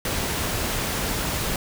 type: noise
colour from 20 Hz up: pink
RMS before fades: -26 dBFS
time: 0.05-1.56 s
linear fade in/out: 2 ms
effects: none